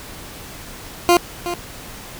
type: tone with echo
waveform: 20% pulse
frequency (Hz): 349.2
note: F4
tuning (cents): 0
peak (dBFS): -5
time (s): 1.09-1.17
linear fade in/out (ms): 0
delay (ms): 370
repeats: 1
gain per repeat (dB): -12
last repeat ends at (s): 1.54
effects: pink hiss -36 dBFS RMS until 2.19 s